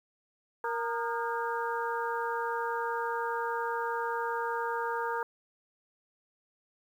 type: tone cluster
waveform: sine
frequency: 467.9 / 925 / 1221 / 1419 / 1619 Hz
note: A#4 / A#5 / D#6 / F6 / G#6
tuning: +6 / -14 / -33 / +27 / -45 cents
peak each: -35 / -33 / -39 / -39 / -40 dBFS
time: 0.64-5.23 s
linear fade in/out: 2 ms
effects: 10-bit